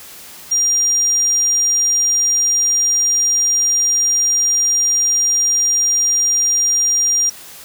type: tone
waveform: sine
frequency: 5700 Hz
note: F8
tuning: 34 cents sharp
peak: -12 dBFS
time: 0.51-7.3 s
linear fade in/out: 10 ms
effects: white hiss -37 dBFS RMS until 7.64 s